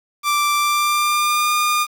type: tone with pitch glide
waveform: sawtooth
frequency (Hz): 1174.7 to 1211.2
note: D6 to D#6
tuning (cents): 0 to -47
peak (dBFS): -12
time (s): 0.23-1.87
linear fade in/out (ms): 50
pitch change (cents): +53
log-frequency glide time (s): 0.57-1.53
effects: 7-bit